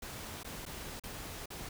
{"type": "noise with dropouts", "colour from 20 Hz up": "pink", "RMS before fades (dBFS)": -44, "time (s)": [0.02, 1.69], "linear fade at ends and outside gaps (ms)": 5, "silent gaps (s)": [[0.433, 0.445], [0.654, 0.662], [0.998, 1.036], [1.459, 1.503]], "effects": []}